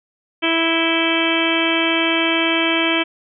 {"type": "harmonic tone with a mistuned harmonic", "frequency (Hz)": 328.9, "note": "E4", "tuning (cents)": -4, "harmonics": [1, 2, 3, 4, 5, 6, 7, 8, 9, 10], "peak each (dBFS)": [-20, -25, -27, -28, -27, -30, -22, -24, -23, -30], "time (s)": [0.42, 3.04], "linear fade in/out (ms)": 20, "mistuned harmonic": 9, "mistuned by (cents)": 71, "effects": []}